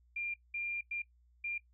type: tone bursts at uneven times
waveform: sine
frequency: 2393 Hz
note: D7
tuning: 32 cents sharp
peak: -35 dBFS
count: 4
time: 0.16-0.34 / 0.54-0.81 / 0.91-1.02 / 1.44-1.58 s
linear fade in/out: 5 ms
effects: noise-tail reverb RT60 0.1 s tail -19 dB re dry + added 60 Hz sine -64 dBFS peak until 1.73 s